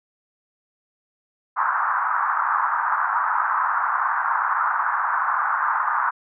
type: band-pass noise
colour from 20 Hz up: pink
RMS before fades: -22 dBFS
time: 1.56-6.11 s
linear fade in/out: 20 ms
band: 910 to 1500 Hz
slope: 48 dB/octave
effects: none